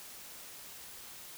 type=silence; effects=white hiss -49 dBFS RMS until 1.37 s